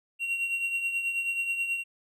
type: tone with tremolo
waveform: triangle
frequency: 2747 Hz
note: F7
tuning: 29 cents flat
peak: -23 dBFS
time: 0.19-1.84 s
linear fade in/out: 50 ms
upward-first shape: triangle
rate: 9.3 Hz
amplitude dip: 60%
effects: none